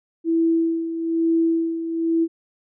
sine tone with tremolo, 329.6 Hz, E4, in tune, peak -15 dBFS, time 0.24-2.28 s, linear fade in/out 50 ms, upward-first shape sine, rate 1.1 Hz, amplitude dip 65%, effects none

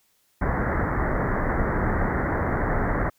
pink low-pass noise, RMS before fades -24 dBFS, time 0.41-3.1 s, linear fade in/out 10 ms, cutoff 2000 Hz, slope 96 dB/octave, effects white hiss -66 dBFS RMS until 3.18 s

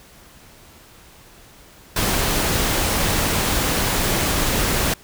pink noise, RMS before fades -20 dBFS, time 1.96-4.94 s, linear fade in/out 5 ms, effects pink hiss -47 dBFS RMS until 5.03 s

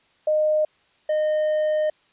sine / triangle tone pair in turn, 614 / 614 Hz, D#5 / D#5, -23 / -23 cents, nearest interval unison, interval 0 cents, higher neither, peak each -17 dBFS, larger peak neither, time 0.27-0.65 / 1.09-1.9 s, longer second, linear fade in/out 5 ms, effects white hiss -61 dBFS RMS until 2.12 s + resampled to 8000 Hz

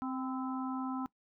harmonic tone with a mistuned harmonic, 261.6 Hz, C4, in tune, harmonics 1 / 3 / 4 / 5, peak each -35 / -43 / -44 / -44 dBFS, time 0.02-1.06 s, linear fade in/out 0 ms, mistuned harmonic 4, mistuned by -46 cents, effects noise-tail reverb RT60 0.1 s tail -21 dB re dry

